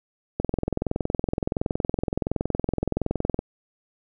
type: click train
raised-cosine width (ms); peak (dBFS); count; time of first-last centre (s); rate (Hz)
2; -10; 65; 0.4-3.391; 21.4
effects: none